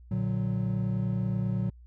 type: chord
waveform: triangle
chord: Bb augmented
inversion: none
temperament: equal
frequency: 116.54 / 146.83 / 185 Hz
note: Bb2 / D3 / F#3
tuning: 0 / 0 / 0 cents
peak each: -27 / -33 / -28 dBFS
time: 0.11-1.7 s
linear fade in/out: 5 ms
effects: added 60 Hz sine -48 dBFS peak until 1.86 s